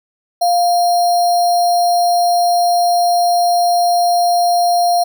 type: tone with sample-and-hold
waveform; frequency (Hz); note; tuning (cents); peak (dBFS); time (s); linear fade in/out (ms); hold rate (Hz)
sine; 700; F5; +4; -10; 0.41-5.04; 10; 4900
effects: none